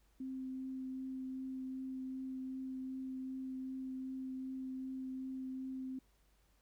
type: tone with vibrato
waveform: sine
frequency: 261.6 Hz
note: C4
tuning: in tune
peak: -40 dBFS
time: 0.2-5.99 s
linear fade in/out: 5 ms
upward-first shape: triangle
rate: 2.6 Hz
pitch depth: 10 cents each way
effects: added 50 Hz sine -70 dBFS peak until 6.61 s + pink hiss -75 dBFS RMS until 6.61 s